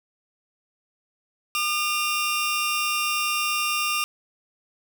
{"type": "tone pair together", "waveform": "sawtooth", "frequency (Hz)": [1209.5, 2769], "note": ["D#6", "F7"], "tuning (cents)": [-49, -15], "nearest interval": "octave + major second", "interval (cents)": 1434, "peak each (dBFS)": -22, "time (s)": [1.55, 4.04], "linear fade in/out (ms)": 0, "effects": []}